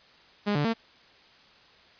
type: tone with pitch steps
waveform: sawtooth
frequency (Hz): 205.8 / 146.4 / 227.3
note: G#3 / D3 / A#3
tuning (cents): -16 / -5 / -43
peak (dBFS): -20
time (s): 0.46-0.739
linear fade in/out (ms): 20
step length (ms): 93
effects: white hiss -56 dBFS RMS until 1.99 s + resampled to 11025 Hz